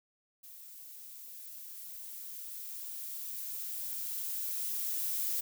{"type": "noise with level ramp", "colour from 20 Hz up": "violet", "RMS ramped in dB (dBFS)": [-51, -33], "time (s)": [0.43, 5.41], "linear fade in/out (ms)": 10, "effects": []}